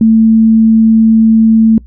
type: tone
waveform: sine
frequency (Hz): 222.7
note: A3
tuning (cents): +21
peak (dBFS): -3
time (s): 0.01-1.78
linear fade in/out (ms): 2
effects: noise-tail reverb RT60 0.1 s tail -23 dB re dry + added 60 Hz sine -32 dBFS peak until 1.86 s